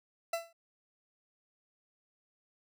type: tone with exponential decay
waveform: 40% pulse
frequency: 670 Hz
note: E5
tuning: 28 cents sharp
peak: -28 dBFS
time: 0.33-0.53 s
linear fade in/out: 5 ms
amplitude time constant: 43 ms
effects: none